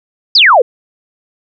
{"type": "exponential sweep", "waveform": "sine", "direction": "down", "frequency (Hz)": [5274, 444.2], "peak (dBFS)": -3, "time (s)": [0.35, 0.62], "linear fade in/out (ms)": 5, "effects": []}